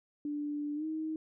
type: tone with pitch glide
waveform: sine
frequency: 293.7 to 314.8 Hz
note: D4 to D#4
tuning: 0 to +20 cents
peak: -33 dBFS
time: 0.25-1.16 s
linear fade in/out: 2 ms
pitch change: +120 cents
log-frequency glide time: 0.75-0.85 s
effects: none